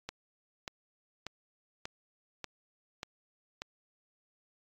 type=click train; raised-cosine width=0.2 ms; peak=-21 dBFS; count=7; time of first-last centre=0.09-3.619 s; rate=1.7 Hz; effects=AAC 48 kbps